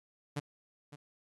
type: tone with echo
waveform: sawtooth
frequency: 145.8 Hz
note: D3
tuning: 12 cents flat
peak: -29 dBFS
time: 0.36-0.4 s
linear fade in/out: 10 ms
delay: 560 ms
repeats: 1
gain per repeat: -14 dB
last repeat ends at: 0.96 s
effects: AAC 32 kbps